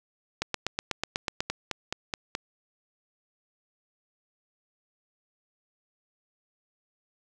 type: two click trains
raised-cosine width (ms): 0.2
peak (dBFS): -10 / -12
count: 9 / 5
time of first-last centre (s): 0.42-1.405 / 1.5-2.351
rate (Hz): 8.12 / 4.7
effects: none